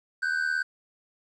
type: tone pair together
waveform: triangle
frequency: 1494 / 1572 Hz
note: F#6 / G6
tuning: +16 / +4 cents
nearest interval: minor second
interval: 88 cents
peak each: -26 dBFS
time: 0.22-0.63 s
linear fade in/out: 10 ms
effects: resampled to 22050 Hz + 10-bit